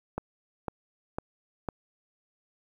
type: click train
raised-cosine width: 1 ms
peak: -17 dBFS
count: 4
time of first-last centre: 0.18-1.688 s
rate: 1.99 Hz
effects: 9-bit